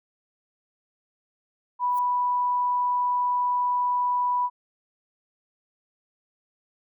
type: tone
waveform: sine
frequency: 985 Hz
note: B5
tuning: 5 cents flat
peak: -21 dBFS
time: 1.79-4.5 s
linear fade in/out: 50 ms
type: noise with exponential growth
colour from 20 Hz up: violet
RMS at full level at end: -38 dBFS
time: 1.89-1.99 s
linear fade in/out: 5 ms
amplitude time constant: 21 ms
effects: none